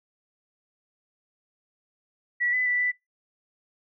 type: tone with pitch steps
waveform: sine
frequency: 1943 / 2004 / 1971 / 1982 Hz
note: B6 / B6 / B6 / B6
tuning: -29 / +25 / -4 / +6 cents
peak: -22 dBFS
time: 2.4-2.92 s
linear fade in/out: 20 ms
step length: 130 ms
effects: noise-tail reverb RT60 0.2 s tail -24 dB re dry